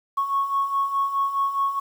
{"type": "beating tone pair", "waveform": "sine", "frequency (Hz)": [1100, 1104.8], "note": ["C#6", "C#6"], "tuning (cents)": [-14, -6], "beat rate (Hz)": 4.8, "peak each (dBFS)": [-27, -21], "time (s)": [0.17, 1.8], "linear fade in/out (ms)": 10, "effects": ["tanh soft clip ceiling -14 dBFS", "8-bit"]}